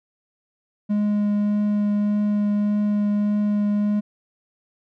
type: tone with vibrato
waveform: triangle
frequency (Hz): 207.2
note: G#3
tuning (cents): -4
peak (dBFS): -16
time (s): 0.89-4.01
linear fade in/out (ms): 20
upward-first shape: triangle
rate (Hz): 1.7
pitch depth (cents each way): 9
effects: none